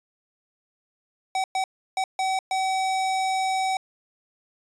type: tone bursts at uneven times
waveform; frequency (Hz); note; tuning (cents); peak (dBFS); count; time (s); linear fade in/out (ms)
square; 761; F#5; +48; -23; 5; 1.35-1.44 / 1.55-1.64 / 1.97-2.04 / 2.19-2.39 / 2.51-3.77; 2
effects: resampled to 22050 Hz